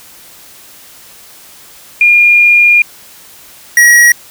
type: tone pair in turn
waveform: sine / square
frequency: 2418 / 1908.1 Hz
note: D7 / A#6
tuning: +50 / +40 cents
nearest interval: major third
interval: 410 cents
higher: first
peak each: -3 dBFS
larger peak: neither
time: 2.01-2.82 / 3.77-4.12 s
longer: first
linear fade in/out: 2 ms
effects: white hiss -37 dBFS RMS until 4.3 s